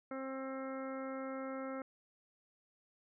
harmonic tone, 265.9 Hz, C4, 28 cents sharp, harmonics 1 / 2 / 3 / 4 / 5 / 6 / 7 / 8, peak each -43 / -43 / -53 / -55 / -48 / -58 / -59 / -56 dBFS, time 0.11-1.82 s, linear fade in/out 2 ms, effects none

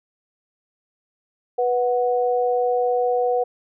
sine tone pair together, 491.9 / 737 Hz, B4 / F#5, -7 / -7 cents, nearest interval perfect fifth, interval 700 cents, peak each -19 / -22 dBFS, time 1.58-3.44 s, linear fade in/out 10 ms, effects none

